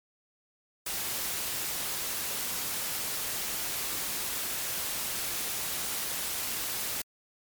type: noise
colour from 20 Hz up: white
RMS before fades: -33 dBFS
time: 0.86-7.02 s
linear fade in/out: 5 ms
effects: MP3 96 kbps